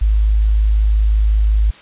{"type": "tone", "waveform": "sine", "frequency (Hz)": 52.8, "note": "G#1", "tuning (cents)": 29, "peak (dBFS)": -10, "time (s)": [0.01, 1.71], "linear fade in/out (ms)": 10, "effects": ["white hiss -41 dBFS RMS until 1.81 s", "resampled to 8000 Hz"]}